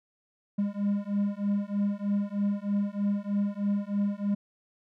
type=beating tone pair; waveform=triangle; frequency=201.1 / 204.3 Hz; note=G3 / G#3; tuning=+44 / -28 cents; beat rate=3.2 Hz; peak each=-27 dBFS; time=0.58-4.35 s; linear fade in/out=10 ms; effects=none